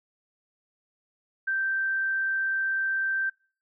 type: tone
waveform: sine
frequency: 1564 Hz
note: G6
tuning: 4 cents flat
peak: -24 dBFS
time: 1.47-3.3 s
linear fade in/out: 10 ms
effects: noise-tail reverb RT60 0.4 s tail -25 dB re dry